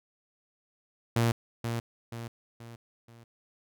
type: tone with echo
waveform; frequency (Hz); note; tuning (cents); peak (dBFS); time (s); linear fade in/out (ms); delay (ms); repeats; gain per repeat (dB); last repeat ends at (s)
sawtooth; 116.54; A#2; 0; -19; 1.16-1.32; 5; 480; 4; -7; 3.24
effects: none